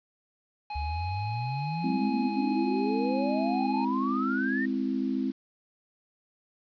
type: tone with pitch glide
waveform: square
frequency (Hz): 837 to 832.2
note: G#5 to G#5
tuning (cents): +13 to +3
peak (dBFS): -34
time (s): 0.7-3.85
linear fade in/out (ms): 5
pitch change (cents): -10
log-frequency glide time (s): 2.84-3.67
type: exponential sweep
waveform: sine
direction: up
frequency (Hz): 69.4 to 1864.7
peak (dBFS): -30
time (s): 0.75-4.66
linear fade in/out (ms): 10
type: chord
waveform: sine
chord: Ab augmented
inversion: none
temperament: equal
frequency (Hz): 207.7 / 261.6 / 329.6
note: Ab3 / C4 / E4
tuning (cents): 0 / 0 / 0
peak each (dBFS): -32 / -28 / -34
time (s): 1.83-5.32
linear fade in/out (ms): 20
effects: resampled to 11025 Hz + 9-bit